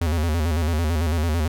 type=tone with vibrato; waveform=square; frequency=80.6 Hz; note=E2; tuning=38 cents flat; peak=-20 dBFS; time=0.01-1.48 s; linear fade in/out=5 ms; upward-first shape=square; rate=9 Hz; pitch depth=96 cents each way; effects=none